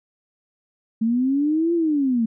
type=linear two-way sweep; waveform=sine; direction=up then down; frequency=218.5 to 345.1 to 218.5 Hz; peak=-17 dBFS; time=1.01-2.26 s; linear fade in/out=10 ms; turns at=1.74 s; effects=none